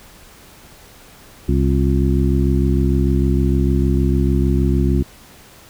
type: harmonic tone with a mistuned harmonic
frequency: 66.6 Hz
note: C2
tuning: 31 cents sharp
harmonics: 1 / 2 / 3 / 4 / 5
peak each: -16 / -19 / -21 / -22 / -23 dBFS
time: 1.48-5.03 s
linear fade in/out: 10 ms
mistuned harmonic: 5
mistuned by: +93 cents
effects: pink hiss -44 dBFS RMS until 5.69 s